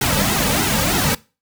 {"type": "noise with flanger", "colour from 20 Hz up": "pink", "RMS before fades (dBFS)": -18, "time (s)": [0.01, 1.15], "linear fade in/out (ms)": 5, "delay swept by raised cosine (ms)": [1.7, 2.9], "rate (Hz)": 3.2, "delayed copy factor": -0.8, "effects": ["noise-tail reverb RT60 0.3 s tail -21 dB re dry"]}